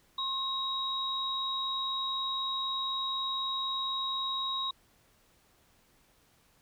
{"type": "tone pair together", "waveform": "sine", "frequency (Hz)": [1069, 3809], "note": ["C6", "A#7"], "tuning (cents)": [37, 37], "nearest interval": "octave + minor seventh", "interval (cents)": 2200, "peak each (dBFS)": [-35, -32], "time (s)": [0.18, 4.71], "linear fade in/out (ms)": 5, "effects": ["pink hiss -66 dBFS RMS until 6.61 s"]}